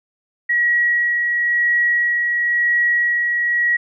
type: tone with tremolo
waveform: sine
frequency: 1913 Hz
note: A#6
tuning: 44 cents sharp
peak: -13 dBFS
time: 0.49-3.77 s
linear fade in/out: 10 ms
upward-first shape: sine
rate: 0.97 Hz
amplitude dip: 30%
effects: none

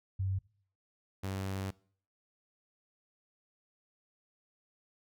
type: tone pair in turn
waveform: sine / sawtooth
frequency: 95.6 / 96.32 Hz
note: G2 / G2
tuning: -43 / -30 cents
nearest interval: unison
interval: 13 cents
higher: second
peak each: -30 / -31 dBFS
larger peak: first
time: 0.19-0.39 / 1.23-1.71 s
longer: second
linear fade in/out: 10 ms
effects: noise-tail reverb RT60 0.5 s tail -22 dB re dry

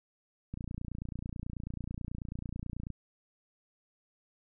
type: click train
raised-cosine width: 5 ms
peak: -26 dBFS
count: 70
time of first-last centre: 0.54-2.903 s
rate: 29.2 Hz
effects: none

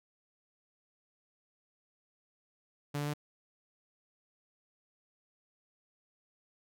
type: tone with pitch steps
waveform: sawtooth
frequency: 145.1 / 146 / 148.1 Hz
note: D3 / D3 / D3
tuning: -21 / -10 / +15 cents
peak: -29 dBFS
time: 2.94-3.138 s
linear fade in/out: 10 ms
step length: 66 ms
effects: none

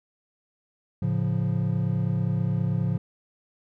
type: chord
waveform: triangle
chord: A augmented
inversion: none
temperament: equal with one note detuned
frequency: 110 / 139.47 / 174.61 Hz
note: A2 / C#3 / E#3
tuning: 0 / +11 / 0 cents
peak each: -25 dBFS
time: 1.02-2.98 s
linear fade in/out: 5 ms
effects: none

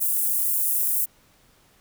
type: high-pass noise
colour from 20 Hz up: white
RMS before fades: -23 dBFS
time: 0-1.06 s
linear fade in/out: 20 ms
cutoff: 9700 Hz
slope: 24 dB/octave
effects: pink hiss -59 dBFS RMS until 1.8 s

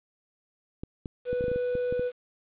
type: clicks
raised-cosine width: 3 ms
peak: -22 dBFS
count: 11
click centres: 0.835 / 1.058 / 1.33 / 1.409 / 1.441 / 1.482 / 1.516 / 1.56 / 1.753 / 1.925 / 1.995 s
type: tone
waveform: triangle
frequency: 493.9 Hz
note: B4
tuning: in tune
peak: -24 dBFS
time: 1.25-2.12 s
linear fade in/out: 50 ms
effects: resampled to 8000 Hz + 9-bit

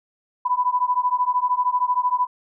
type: beating tone pair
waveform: sine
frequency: 987.8 / 1000.8 Hz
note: B5 / B5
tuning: 0 / +23 cents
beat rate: 13 Hz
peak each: -21 dBFS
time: 0.45-2.27 s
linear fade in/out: 10 ms
effects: none

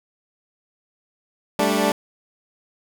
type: chord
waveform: 15% pulse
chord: G suspended second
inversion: none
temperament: equal with one note detuned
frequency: 196 / 220 / 292.1 Hz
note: G3 / A3 / D4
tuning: 0 / 0 / -9 cents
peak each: -16 dBFS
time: 1.59-1.92 s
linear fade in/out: 2 ms
effects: none

